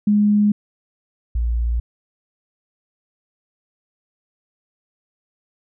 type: tone pair in turn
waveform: sine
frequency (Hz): 207.7 / 58.28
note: G#3 / A#1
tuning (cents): 0 / 0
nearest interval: octave + minor seventh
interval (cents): 2200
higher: first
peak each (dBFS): -12 / -17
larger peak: first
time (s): 0.07-0.52 / 1.35-1.8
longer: neither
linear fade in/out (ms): 5
effects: none